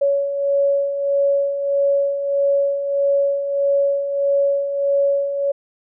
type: beating tone pair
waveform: sine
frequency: 559 / 560.6 Hz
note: C#5 / C#5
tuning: +14 / +19 cents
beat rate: 1.6 Hz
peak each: -24 / -16 dBFS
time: 0.01-5.52 s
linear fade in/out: 10 ms
effects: none